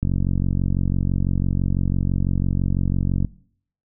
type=click train; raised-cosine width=5 ms; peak=-9 dBFS; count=149; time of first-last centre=0.03-3.247 s; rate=46 Hz; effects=noise-tail reverb RT60 0.6 s tail -21 dB re dry